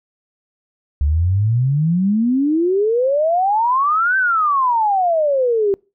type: exponential two-way sweep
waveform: sine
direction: up then down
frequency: 69.3 to 1568 to 385.8 Hz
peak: -13 dBFS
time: 1.01-5.74 s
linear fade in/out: 0 ms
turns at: 4.17 s
effects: noise-tail reverb RT60 0.3 s tail -26 dB re dry